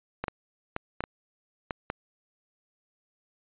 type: clicks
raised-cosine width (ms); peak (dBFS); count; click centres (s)
0.5; -15; 7; 0.24 / 0.282 / 0.764 / 1.006 / 1.039 / 1.708 / 1.901
effects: resampled to 8000 Hz